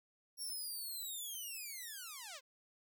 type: linear sweep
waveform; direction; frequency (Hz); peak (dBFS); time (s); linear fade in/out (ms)
5% pulse; down; 5600 to 490; -35; 0.37-2.41; 50
effects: none